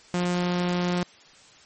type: tone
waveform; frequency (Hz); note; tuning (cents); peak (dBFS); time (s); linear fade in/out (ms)
sawtooth; 177.5; F3; +28; -19; 0.14-1.03; 0
effects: white hiss -52 dBFS RMS until 1.65 s + MP3 32 kbps